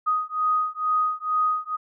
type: beating tone pair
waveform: sine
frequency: 1247 / 1249.2 Hz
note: D#6 / D#6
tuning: +3 / +7 cents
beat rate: 2.2 Hz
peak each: -24 dBFS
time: 0.06-1.77 s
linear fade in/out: 20 ms
effects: none